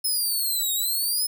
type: exponential two-way sweep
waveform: 5% pulse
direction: down then up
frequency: 5200 to 3729 to 5200 Hz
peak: -16 dBFS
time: 0.04-1.27 s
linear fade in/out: 10 ms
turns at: 0.73 s
effects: none